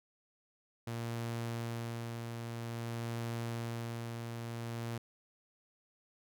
sawtooth tone with tremolo, 116.54 Hz, A#2, in tune, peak -32 dBFS, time 0.87-4.98 s, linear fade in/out 5 ms, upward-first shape sine, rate 0.51 Hz, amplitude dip 35%, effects none

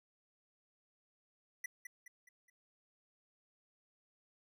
square tone with echo, 1969 Hz, B6, 6 cents flat, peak -39 dBFS, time 1.64-1.66 s, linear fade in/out 5 ms, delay 210 ms, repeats 4, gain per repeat -7 dB, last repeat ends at 2.5 s, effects none

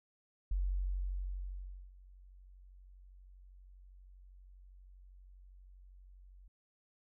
sine tone with ADSR envelope, 46.25 Hz, F#1, in tune, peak -30 dBFS, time 0.51-6.48 s, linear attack 5 ms, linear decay 1400 ms, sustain -24 dB, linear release 3 ms, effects none

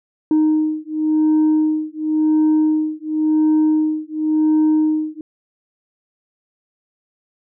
sine beating tone pair, 309.4 / 310.33 Hz, D#4 / D#4, -10 / -4 cents, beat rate 0.93 Hz, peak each -15 dBFS, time 0.31-5.21 s, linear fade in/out 2 ms, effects tanh soft clip ceiling -10 dBFS

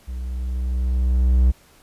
triangle tone with level ramp, 62.7 Hz, B1, 27 cents sharp, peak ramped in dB -25 to -9 dBFS, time 0.07-1.52 s, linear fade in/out 20 ms, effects pink hiss -53 dBFS RMS until 1.82 s + resampled to 32000 Hz

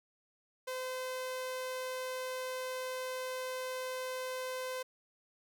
sawtooth tone, 513 Hz, C5, 34 cents flat, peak -33 dBFS, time 0.67-4.83 s, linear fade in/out 10 ms, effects none

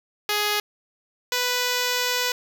5% pulse tone pair in turn, 417.1 / 494.6 Hz, G#4 / B4, +7 / +3 cents, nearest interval minor third, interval 296 cents, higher second, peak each -10 dBFS, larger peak neither, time 0.29-0.6 / 1.32-2.32 s, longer second, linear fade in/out 2 ms, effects none

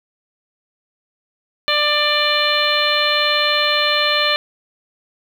harmonic tone, 593 Hz, D5, 17 cents sharp, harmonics 1 / 2 / 3 / 4 / 5 / 6 / 7, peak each -22 / -22 / -22 / -22 / -22 / -22 / -22 dBFS, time 1.68-4.36 s, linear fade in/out 0 ms, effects 7-bit

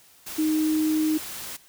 sine tone in noise, 311.1 Hz, D#4, in tune, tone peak -20 dBFS, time 0.38-1.18 s, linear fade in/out 10 ms, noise white, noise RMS -36 dBFS, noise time 0.26-1.57 s, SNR +13 dB, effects white hiss -55 dBFS RMS until 1.68 s

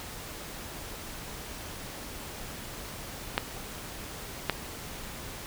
clicks, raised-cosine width 0.3 ms, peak -8 dBFS, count 2, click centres 3.379 / 4.497 s, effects pink hiss -41 dBFS RMS until 5.46 s

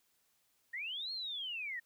sine linear two-way sweep, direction up then down, 1815 to 4325 to 1815 Hz, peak -38 dBFS, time 0.73-1.8 s, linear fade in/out 10 ms, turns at 1.12 s, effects white hiss -75 dBFS RMS until 1.85 s

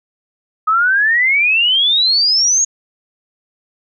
sine exponential sweep, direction up, 1253 to 6710 Hz, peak -10 dBFS, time 0.67-2.65 s, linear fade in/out 10 ms, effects none

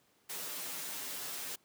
white noise with comb filter, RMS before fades -41 dBFS, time 0.29-1.56 s, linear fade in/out 10 ms, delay 9.2 ms, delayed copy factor -0.85, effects pink hiss -70 dBFS RMS until 1.64 s + high-pass 150 Hz 12 dB/octave

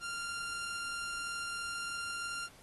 sawtooth tone, 1391 Hz, F6, 7 cents flat, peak -34 dBFS, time 0-2.49 s, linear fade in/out 50 ms, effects pink hiss -59 dBFS RMS until 2.62 s + AAC 32 kbps

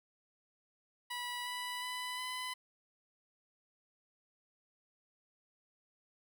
15% pulse tone with pitch steps, 977 / 987.2 / 997.5 / 1008 Hz, B5 / B5 / B5 / B5, -19 / -1 / +17 / +35 cents, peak -32 dBFS, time 1.1-2.54 s, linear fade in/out 10 ms, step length 360 ms, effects none

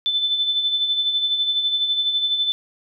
sine tone with tremolo, 3520 Hz, A7, in tune, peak -16 dBFS, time 0.06-2.52 s, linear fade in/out 0 ms, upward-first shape sine, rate 12 Hz, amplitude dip 50%, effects none

